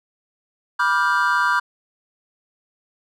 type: chord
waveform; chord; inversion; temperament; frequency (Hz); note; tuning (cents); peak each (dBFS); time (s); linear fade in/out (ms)
triangle; G dominant seventh; first; just; 980 / 1176 / 1411.2 / 1568; B5 / D6 / F6 / G6; -14 / +2 / +18 / 0; -20; 0.79-1.6; 10
effects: none